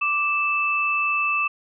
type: tone pair together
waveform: sine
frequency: 1173.7 / 2637 Hz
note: D6 / E7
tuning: -1 / 0 cents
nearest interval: octave + major second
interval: 1401 cents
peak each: -24 / -21 dBFS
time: 0.01-1.48 s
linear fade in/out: 10 ms
effects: none